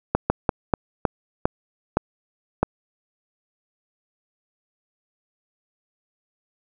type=slowing click train; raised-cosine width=1 ms; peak=-3 dBFS; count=8; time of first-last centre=0.15-2.63 s; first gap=150 ms; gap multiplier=1.28; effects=none